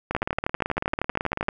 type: two click trains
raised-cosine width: 0.5 ms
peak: -11 / -9 dBFS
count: 26 / 18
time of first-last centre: 0.11-1.484 / 0.15-1.489 s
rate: 18.2 / 12.7 Hz
effects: none